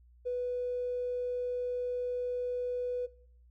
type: tone with tanh clipping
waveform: triangle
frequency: 493.9 Hz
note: B4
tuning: in tune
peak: -30 dBFS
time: 0.25-3.07 s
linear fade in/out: 20 ms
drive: 2 dB
effects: noise-tail reverb RT60 0.6 s tail -21 dB re dry + added 60 Hz sine -57 dBFS peak until 3.5 s